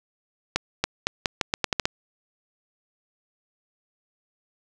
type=accelerating click train; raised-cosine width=0.2 ms; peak=-4 dBFS; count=10; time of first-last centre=0.56-1.855 s; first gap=280 ms; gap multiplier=0.82; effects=none